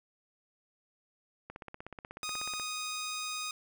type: click train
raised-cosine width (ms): 0.5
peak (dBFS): -28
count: 19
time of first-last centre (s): 1.5-2.598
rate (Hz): 16.4
type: tone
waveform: 10% pulse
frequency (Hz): 1244.5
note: D#6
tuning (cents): 0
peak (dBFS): -27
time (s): 2.23-3.51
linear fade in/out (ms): 2
effects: none